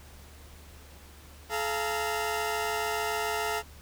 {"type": "tone cluster", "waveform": "20% pulse", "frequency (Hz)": [429.1, 690, 925], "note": ["A4", "F5", "A#5"], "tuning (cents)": [-43, -21, -14], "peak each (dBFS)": [-27, -28, -30], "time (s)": [1.49, 3.63], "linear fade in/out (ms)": 50, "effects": ["added 73 Hz sine -50 dBFS peak until 3.81 s", "pink hiss -53 dBFS RMS until 3.81 s"]}